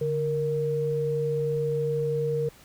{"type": "tone pair together", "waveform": "sine", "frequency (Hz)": [145.58, 466.2], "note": ["D3", "A#4"], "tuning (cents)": [-15, 0], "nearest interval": "octave + minor sixth", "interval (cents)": 2015, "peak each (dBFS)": [-29, -25], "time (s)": [0.01, 2.49], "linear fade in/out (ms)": 5, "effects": ["pink hiss -53 dBFS RMS until 2.64 s"]}